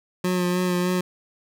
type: tone with vibrato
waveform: 25% pulse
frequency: 180 Hz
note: F#3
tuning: 47 cents flat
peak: -17 dBFS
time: 0.24-1.01 s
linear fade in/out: 5 ms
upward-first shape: sine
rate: 3.3 Hz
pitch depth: 23 cents each way
effects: none